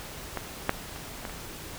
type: clicks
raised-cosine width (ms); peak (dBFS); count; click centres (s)
0.5; -15 / -7 / -26 / -19 / -26; 5; 0.373 / 0.694 / 0.962 / 1.252 / 1.296
effects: pink hiss -41 dBFS RMS until 1.78 s